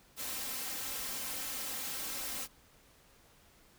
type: noise with comb filter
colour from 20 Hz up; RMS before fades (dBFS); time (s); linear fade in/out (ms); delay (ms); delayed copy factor
white; -39; 0.16-2.48; 50; 3.8; +0.65
effects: pink hiss -63 dBFS RMS until 3.78 s